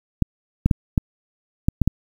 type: clicks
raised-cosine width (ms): 5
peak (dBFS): -3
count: 7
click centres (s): 0.223 / 0.66 / 0.712 / 0.978 / 1.685 / 1.817 / 1.876
effects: 7-bit